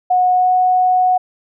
sine tone with pitch glide, 730 to 735.5 Hz, F#5 to F#5, -24 to -11 cents, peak -10 dBFS, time 0.1-1.18 s, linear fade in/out 10 ms, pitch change +13 cents, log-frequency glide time 0.33-0.51 s, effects none

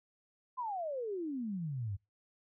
sine exponential sweep, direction down, 1046.5 to 92 Hz, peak -35 dBFS, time 0.57-1.97 s, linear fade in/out 20 ms, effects noise-tail reverb RT60 0.2 s tail -22 dB re dry

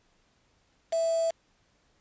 sine tone with quantisation, 659.3 Hz, E5, in tune, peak -24 dBFS, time 0.92-1.31 s, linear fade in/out 10 ms, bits 6, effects pink hiss -68 dBFS RMS until 2 s + resampled to 16000 Hz

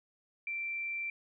sine tone, 2349 Hz, D7, in tune, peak -34 dBFS, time 0.47-1.1 s, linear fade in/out 2 ms, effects none

